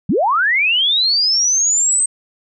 sine linear sweep, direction up, 139 to 8350 Hz, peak -12 dBFS, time 0.09-2.06 s, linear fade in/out 5 ms, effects none

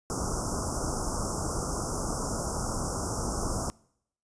pink band-stop noise, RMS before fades -31 dBFS, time 0.1-3.7 s, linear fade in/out 0 ms, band 1400 to 5200 Hz, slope 96 dB/octave, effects noise-tail reverb RT60 0.7 s tail -24 dB re dry + resampled to 22050 Hz

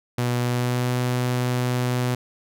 sawtooth tone with pitch glide, 122.2 to 124.34 Hz, B2 to B2, -18 to +12 cents, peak -17 dBFS, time 0.18-2.15 s, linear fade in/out 5 ms, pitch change +30 cents, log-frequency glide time 0.41-0.91 s, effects none

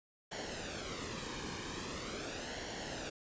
pink noise with flanger, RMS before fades -42 dBFS, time 0.31-3.1 s, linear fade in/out 10 ms, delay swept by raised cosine 0.8 to 1.5 ms, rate 0.42 Hz, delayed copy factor -0.6, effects resampled to 16000 Hz

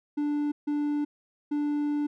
triangle tone bursts at uneven times, 293.7 Hz, D4, in tune, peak -23 dBFS, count 3, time 0.17-0.52 / 0.67-1.05 / 1.51-2.07 s, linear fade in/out 10 ms, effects none

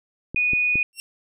clicks, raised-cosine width 3 ms, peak -17 dBFS, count 3, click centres 0.346 / 0.534 / 0.756 s
sine tone, 2475 Hz, D#7, 10 cents flat, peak -18 dBFS, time 0.36-0.83 s, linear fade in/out 2 ms
15% pulse tone with exponential growth, 2736 Hz, F7, 36 cents flat, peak -21 dBFS, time 0.93-1 s, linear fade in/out 0 ms, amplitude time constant 15 ms
effects none

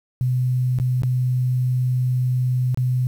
sine tone with dropouts, 126.4 Hz, B2, 41 cents sharp, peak -17 dBFS, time 0.21-3.07 s, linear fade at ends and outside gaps 0 ms, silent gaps 0.787-0.799 / 1.021-1.034 / 2.745-2.774 s, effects 8-bit

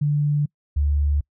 sine tone pair in turn, 146.83 / 72.57 Hz, D3 / D2, 0 / -20 cents, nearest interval octave, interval 1220 cents, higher first, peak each -17 dBFS, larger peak neither, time 0.01-0.46 / 0.76-1.21 s, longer neither, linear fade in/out 10 ms, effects noise-tail reverb RT60 0.1 s tail -26 dB re dry

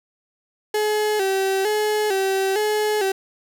35% pulse tone with vibrato, 404.4 Hz, G#4, 46 cents flat, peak -17 dBFS, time 0.74-3.12 s, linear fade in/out 5 ms, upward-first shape square, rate 1.1 Hz, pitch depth 84 cents each way, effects 9-bit

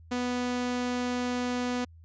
sawtooth tone, 246.9 Hz, B3, in tune, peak -24 dBFS, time 0.11-1.85 s, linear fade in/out 10 ms, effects added 82 Hz sine -49 dBFS peak until 2.04 s + resampled to 16000 Hz

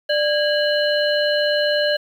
harmonic tone with a mistuned harmonic, 592 Hz, D5, 14 cents sharp, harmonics 1 / 3 / 5 / 7, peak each -18 / -23 / -25 / -26 dBFS, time 0.09-1.97 s, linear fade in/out 10 ms, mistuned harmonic 3, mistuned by -140 cents, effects 8-bit

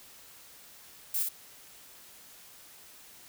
violet noise with echo, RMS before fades -30 dBFS, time 1.14-1.23 s, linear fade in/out 5 ms, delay 59 ms, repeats 1, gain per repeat -3 dB, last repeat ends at 1.289 s, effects white hiss -53 dBFS RMS until 3.28 s

